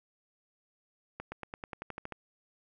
accelerating click train, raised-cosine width 0.5 ms, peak -24 dBFS, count 11, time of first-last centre 1.2-2.123 s, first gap 120 ms, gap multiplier 0.94, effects none

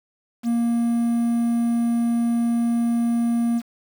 triangle tone with quantisation, 234.3 Hz, A#3, 9 cents sharp, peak -16 dBFS, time 0.43-3.62 s, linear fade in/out 50 ms, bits 7, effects none

